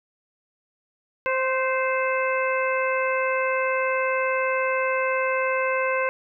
harmonic tone with a mistuned harmonic, 523.3 Hz, C5, in tune, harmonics 1 / 2 / 3 / 4 / 5, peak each -24 / -27 / -29 / -30 / -31 dBFS, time 1.26-6.09 s, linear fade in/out 0 ms, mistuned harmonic 3, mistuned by -27 cents, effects none

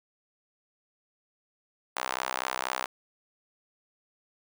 sawtooth tone with high-pass filter, 64.1 Hz, C2, 35 cents flat, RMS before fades -33 dBFS, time 1.96-2.86 s, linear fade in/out 5 ms, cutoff 920 Hz, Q 1.5, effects none

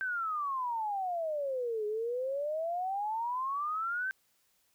sine exponential two-way sweep, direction down then up, 1568 to 415.3 to 1568 Hz, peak -31 dBFS, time 0.01-4.11 s, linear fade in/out 0 ms, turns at 1.86 s, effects white hiss -72 dBFS RMS until 4.74 s

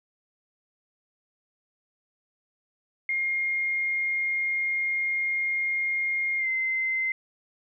sine tone with pitch glide, 2130 to 2071 Hz, C7 to C7, +30 to -18 cents, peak -24 dBFS, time 3.09-7.12 s, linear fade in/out 2 ms, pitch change -48 cents, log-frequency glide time 6.38-6.48 s, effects none

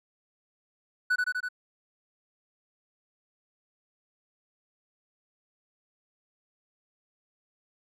triangle tone with echo, 1486 Hz, F#6, 7 cents sharp, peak -20 dBFS, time 1.1-1.16 s, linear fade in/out 10 ms, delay 82 ms, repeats 4, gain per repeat -2 dB, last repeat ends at 1.488 s, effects none

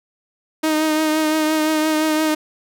sawtooth tone with vibrato, 311.1 Hz, D#4, in tune, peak -12 dBFS, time 0.63-2.35 s, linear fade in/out 10 ms, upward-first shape triangle, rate 5.8 Hz, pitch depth 29 cents each way, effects none

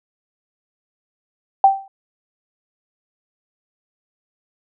sine tone with exponential decay, 780 Hz, G5, 9 cents flat, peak -4 dBFS, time 1.64-1.88 s, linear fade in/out 2 ms, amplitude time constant 51 ms, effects none

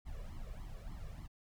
brown noise with flanger, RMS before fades -45 dBFS, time 0.05-1.28 s, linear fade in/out 20 ms, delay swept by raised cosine 0.94 to 1.77 ms, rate 3.4 Hz, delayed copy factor +0.95, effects none

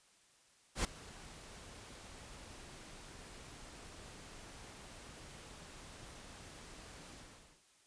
pink noise with ADSR envelope, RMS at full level -33 dBFS, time 0.75-7.63 s, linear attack 95 ms, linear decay 7 ms, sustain -20 dB, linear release 500 ms, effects white hiss -68 dBFS RMS until 7.86 s + resampled to 22050 Hz

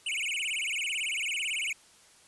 square tone with vibrato, 2564 Hz, E7, 49 cents flat, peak -30 dBFS, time 0.06-1.73 s, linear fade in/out 5 ms, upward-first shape sine, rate 18 Hz, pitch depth 290 cents each way, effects white hiss -58 dBFS RMS until 2.27 s + resampled to 24000 Hz

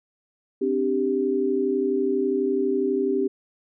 sine chord, C suspended second, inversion none, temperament equal, 261.6 / 293.7 / 392 Hz, C4 / D4 / G4, 0 / 0 / 0 cents, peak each -26 / -28 / -22 dBFS, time 0.61-3.28 s, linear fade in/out 10 ms, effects none

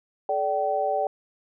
sine tone cluster, 430.6 / 585 / 769 Hz, A4 / D5 / G5, -37 / -7 / -33 cents, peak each -30 / -26 / -25 dBFS, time 0.29-1.07 s, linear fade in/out 2 ms, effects none

